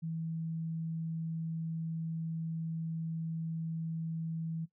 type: tone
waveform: sine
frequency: 162.8 Hz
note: E3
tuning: 21 cents flat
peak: -34 dBFS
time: 0.02-4.66 s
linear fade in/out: 20 ms
effects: noise-tail reverb RT60 0.1 s tail -17 dB re dry